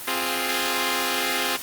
5% pulse chord, F minor, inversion second, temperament equal, 261.6 / 349.2 / 415.3 Hz, C4 / F4 / Ab4, 0 / 0 / 0 cents, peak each -16 dBFS, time 0.07-1.57 s, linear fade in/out 10 ms, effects white hiss -35 dBFS RMS until 1.62 s + Opus 24 kbps

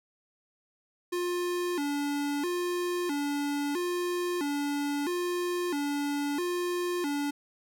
square tone with vibrato, 318.9 Hz, D#4, 43 cents sharp, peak -29 dBFS, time 1.12-7.31 s, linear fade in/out 10 ms, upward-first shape square, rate 0.76 Hz, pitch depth 180 cents each way, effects none

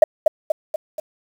sine tone with echo, 622.3 Hz, D#5, in tune, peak -3 dBFS, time 0.02-0.04 s, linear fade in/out 5 ms, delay 240 ms, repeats 4, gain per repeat -5 dB, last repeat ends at 1 s, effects tanh soft clip ceiling 0 dBFS + 7-bit

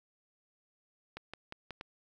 clicks, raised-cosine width 0.3 ms, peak -26 dBFS, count 5, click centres 1.17 / 1.336 / 1.524 / 1.707 / 1.811 s, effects 10-bit

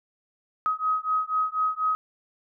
sine beating tone pair, 1263 / 1267.1 Hz, D#6 / D#6, +26 / +31 cents, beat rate 4.1 Hz, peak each -26 dBFS, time 0.66-1.95 s, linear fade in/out 0 ms, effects none

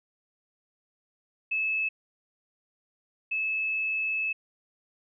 sine tone pair in turn, 2603 / 2603 Hz, E7 / E7, -22 / -22 cents, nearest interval unison, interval 0 cents, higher neither, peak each -25 / -26 dBFS, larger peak first, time 1.51-1.89 / 3.31-4.33 s, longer second, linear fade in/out 10 ms, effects none

